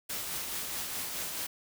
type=noise with tremolo; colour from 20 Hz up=white; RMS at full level=-35 dBFS; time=0.09-1.47 s; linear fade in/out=10 ms; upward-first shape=triangle; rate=4.7 Hz; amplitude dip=35%; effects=none